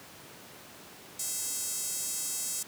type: tone with high-pass filter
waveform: square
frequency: 293.7 Hz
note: D4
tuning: in tune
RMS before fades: -34 dBFS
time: 1.19-2.63 s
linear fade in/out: 5 ms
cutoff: 7500 Hz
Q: 2
effects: pink hiss -49 dBFS RMS until 2.67 s + high-pass 150 Hz 12 dB/octave